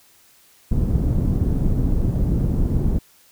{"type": "low-pass noise", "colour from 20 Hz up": "pink", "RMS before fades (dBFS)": -19, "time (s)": [0.71, 2.99], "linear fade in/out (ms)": 10, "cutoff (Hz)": 220, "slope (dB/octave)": 12, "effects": ["white hiss -54 dBFS RMS until 3.31 s"]}